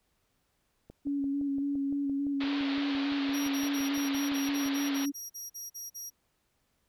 click train, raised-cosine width 2 ms, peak -34 dBFS, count 23, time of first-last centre 0.9-4.661 s, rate 5.85 Hz
sine tone with vibrato, 280 Hz, C#4, 18 cents sharp, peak -28 dBFS, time 1.05-5.12 s, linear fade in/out 20 ms, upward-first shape square, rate 3.5 Hz, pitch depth 18 cents each way
white band-pass noise, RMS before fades -39 dBFS, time 2.4-5.06 s, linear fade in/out 10 ms, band 370 to 4200 Hz, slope 48 dB/octave
30% pulse tone bursts, 5690 Hz, F8, 31 cents sharp, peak -35 dBFS, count 14, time 3.33-6.103 s, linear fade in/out 20 ms, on 160 ms, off 41 ms
effects pink hiss -75 dBFS RMS until 6.88 s

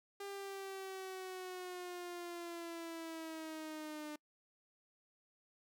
sawtooth linear sweep, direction down, 400.2 to 299.5 Hz, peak -40 dBFS, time 0.2-4.16 s, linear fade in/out 5 ms, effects noise-tail reverb RT60 0.1 s tail -26 dB re dry

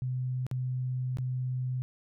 sine tone with dropouts, 127.4 Hz, C3, 46 cents flat, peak -29 dBFS, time 0.02-1.82 s, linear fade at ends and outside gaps 0 ms, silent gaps 0.466-0.513 / 1.171-1.185 s, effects none

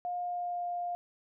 sine tone with pitch glide, 711 to 703.6 Hz, F5 to F5, +31 to +13 cents, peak -32 dBFS, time 0.05-0.95 s, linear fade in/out 0 ms, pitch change -18 cents, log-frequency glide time 0.16-0.66 s, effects none

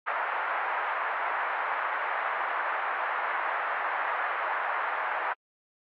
pink band-pass noise, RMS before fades -30 dBFS, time 0.06-5.34 s, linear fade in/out 20 ms, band 770 to 1900 Hz, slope 24 dB/octave, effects low-pass 3000 Hz 12 dB/octave + AAC 48 kbps

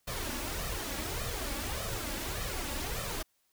pink noise with flanger, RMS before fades -36 dBFS, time 0.07-3.23 s, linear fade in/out 10 ms, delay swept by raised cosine 1.6 to 3.6 ms, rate 1.7 Hz, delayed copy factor +0.65, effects white hiss -74 dBFS RMS until 3.52 s

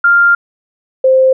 sine tone pair in turn, 1396.9 / 523.2 Hz, F6 / C5, 0 / 0 cents, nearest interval octave + perfect fourth, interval 1700 cents, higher first, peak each -5 dBFS, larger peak neither, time 0.04-0.35 / 1.04-1.33 s, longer first, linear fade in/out 5 ms, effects none

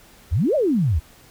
sine exponential two-way sweep, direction up then down, 66.6 to 645 to 66.6 Hz, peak -16 dBFS, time 0.31-1 s, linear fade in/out 20 ms, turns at 0.55 s, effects pink hiss -50 dBFS RMS until 1.3 s

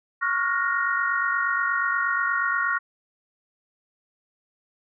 sine chord, Gb major seventh, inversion second, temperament equal with one note detuned, 1108.7 / 1396.9 / 1445.3 / 1864.7 Hz, Db6 / F6 / Gb6 / Bb6, 0 / 0 / -41 / 0 cents, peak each -27 dBFS, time 0.21-2.79 s, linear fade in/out 20 ms, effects none

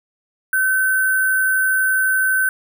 sine tone with sample-and-hold, 1529 Hz, G6, 44 cents flat, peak -14 dBFS, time 0.53-2.49 s, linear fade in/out 2 ms, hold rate 11025 Hz, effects none

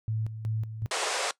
sine tone with tremolo, 110 Hz, A2, in tune, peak -27 dBFS, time 0.08-0.86 s, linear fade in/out 0 ms, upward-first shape square, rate 2.7 Hz, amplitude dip 65%
pink band-pass noise, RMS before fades -30 dBFS, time 0.91-1.31 s, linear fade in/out 2 ms, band 410 to 9300 Hz, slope 48 dB/octave
effects noise-tail reverb RT60 0.1 s tail -19 dB re dry

